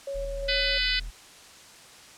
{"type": "tone with tremolo", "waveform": "sine", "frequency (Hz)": 554.4, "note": "C#5", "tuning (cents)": 0, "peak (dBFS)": -30, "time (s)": [0.07, 0.78], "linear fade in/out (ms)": 5, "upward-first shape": "square", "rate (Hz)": 2.8, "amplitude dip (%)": 25}
{"type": "tone", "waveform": "triangle", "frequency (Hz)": 39.92, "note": "D#1", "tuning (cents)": 45, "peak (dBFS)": -31, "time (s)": [0.14, 1.11], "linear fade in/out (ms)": 20}
{"type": "harmonic tone", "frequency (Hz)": 501, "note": "B4", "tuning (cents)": 25, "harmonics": [3, 4, 5, 6, 7, 8, 9, 10], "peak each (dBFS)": [-33, -30, -33, -31, -33, -31, -32, -34], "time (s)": [0.48, 1], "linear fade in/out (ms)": 10}
{"effects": ["white hiss -49 dBFS RMS until 2.17 s", "low-pass 8000 Hz 12 dB/octave"]}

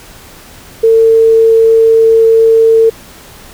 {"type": "tone", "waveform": "sine", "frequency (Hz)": 450.7, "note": "A4", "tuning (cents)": 42, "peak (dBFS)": -3, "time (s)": [0.83, 2.9], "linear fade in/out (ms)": 10, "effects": ["pink hiss -35 dBFS RMS until 3.53 s"]}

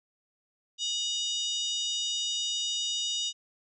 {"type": "harmonic tone with a mistuned harmonic", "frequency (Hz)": 974, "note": "B5", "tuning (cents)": -24, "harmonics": [3, 4, 5, 6, 7, 8], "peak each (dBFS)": [-33, -32, -40, -39, -39, -46], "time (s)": [0.78, 3.33], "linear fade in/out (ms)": 50, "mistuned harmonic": 4, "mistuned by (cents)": -86, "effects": []}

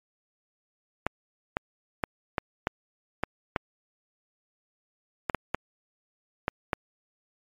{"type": "clicks", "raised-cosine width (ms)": 0.5, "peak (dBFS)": -10, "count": 12, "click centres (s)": [1.066, 1.569, 2.038, 2.382, 2.671, 3.236, 3.562, 5.298, 5.347, 5.546, 6.481, 6.732], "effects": ["MP3 96 kbps"]}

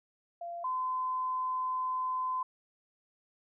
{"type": "tone pair in turn", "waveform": "sine", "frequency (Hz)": [688, 1023.7], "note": ["F5", "C6"], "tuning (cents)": [-26, -38], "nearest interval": "perfect fifth", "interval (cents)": 688, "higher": "second", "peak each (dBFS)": [-37, -30], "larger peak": "second", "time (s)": [[0.41, 0.64], [0.64, 2.43]], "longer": "second", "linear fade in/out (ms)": 5, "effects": []}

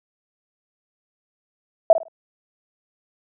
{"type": "tone with echo", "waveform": "sine", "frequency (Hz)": 656, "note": "E5", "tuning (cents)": -9, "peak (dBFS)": -6, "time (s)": [1.9, 1.93], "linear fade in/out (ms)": 2, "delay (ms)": 51, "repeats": 3, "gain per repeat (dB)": -12, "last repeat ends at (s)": 2.083, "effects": []}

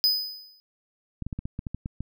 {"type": "tone with exponential decay", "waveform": "square", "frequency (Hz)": 5000, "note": "D#8", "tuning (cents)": 8, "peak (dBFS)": -17, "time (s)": [0.04, 0.6], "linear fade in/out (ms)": 0, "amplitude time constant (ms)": 120}
{"type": "clicks", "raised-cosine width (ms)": 5, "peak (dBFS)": -19, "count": 10, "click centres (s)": [1.223, 1.266, 1.328, 1.39, 1.455, 1.591, 1.668, 1.746, 1.859, 2.006]}
{"effects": []}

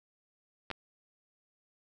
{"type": "clicks", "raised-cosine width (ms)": 0.3, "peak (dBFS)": -21, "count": 2, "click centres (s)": [0.703, 0.713], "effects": []}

